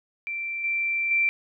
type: tone with level steps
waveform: sine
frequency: 2349 Hz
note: D7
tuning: in tune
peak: -28 / -23 / -19 dBFS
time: 0.27-1.29 s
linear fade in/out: 0 ms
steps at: 0.64 / 1.11 s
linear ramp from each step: 2 ms
effects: none